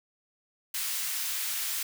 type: high-pass noise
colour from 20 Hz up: white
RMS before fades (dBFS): -32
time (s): 0.74-1.83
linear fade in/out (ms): 5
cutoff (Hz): 1500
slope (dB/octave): 12
effects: none